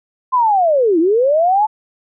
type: linear two-way sweep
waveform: sine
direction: down then up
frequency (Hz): 1045 to 311.1 to 879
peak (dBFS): -10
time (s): 0.32-1.67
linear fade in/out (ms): 20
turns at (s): 0.99
effects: none